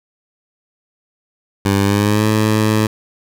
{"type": "tone with pitch glide", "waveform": "15% pulse", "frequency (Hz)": [99.1, 108.07], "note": ["G2", "A2"], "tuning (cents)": [19, -31], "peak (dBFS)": -6, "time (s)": [1.65, 2.87], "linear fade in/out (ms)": 5, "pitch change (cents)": 150, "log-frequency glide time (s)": [1.82, 2.26], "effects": []}